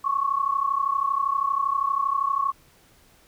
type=tone pair together; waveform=sine; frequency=1090.4 / 1123 Hz; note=C#6 / C#6; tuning=-29 / +22 cents; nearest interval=minor second; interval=51 cents; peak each=-24 dBFS; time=0.04-2.52 s; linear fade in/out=10 ms; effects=pink hiss -57 dBFS RMS until 3.27 s